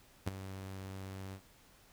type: tone with ADSR envelope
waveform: sawtooth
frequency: 95.9 Hz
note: G2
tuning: 37 cents flat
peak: -26 dBFS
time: 0.26-1.41 s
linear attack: 16 ms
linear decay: 16 ms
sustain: -13 dB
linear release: 80 ms
effects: pink hiss -63 dBFS RMS until 1.92 s